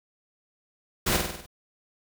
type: noise with echo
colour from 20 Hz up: pink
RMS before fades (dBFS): -24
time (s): 1.06-1.17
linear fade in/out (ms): 10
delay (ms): 49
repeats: 6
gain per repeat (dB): -4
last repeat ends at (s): 1.464
effects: none